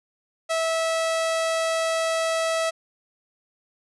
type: tone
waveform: sawtooth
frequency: 652 Hz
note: E5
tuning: 19 cents flat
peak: -18 dBFS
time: 0.49-2.71 s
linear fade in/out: 20 ms
effects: resampled to 24000 Hz